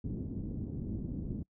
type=low-pass noise; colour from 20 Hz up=white; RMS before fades=-38 dBFS; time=0.04-1.43 s; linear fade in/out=5 ms; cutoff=270 Hz; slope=24 dB/octave; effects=noise-tail reverb RT60 0.1 s tail -26 dB re dry